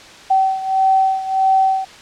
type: beating tone pair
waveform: sine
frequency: 766 / 767.6 Hz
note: G5 / G5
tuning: -40 / -37 cents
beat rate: 1.6 Hz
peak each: -14 / -18 dBFS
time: 0.3-1.85 s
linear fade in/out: 10 ms
effects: white hiss -39 dBFS RMS until 2.01 s + low-pass 5000 Hz 12 dB/octave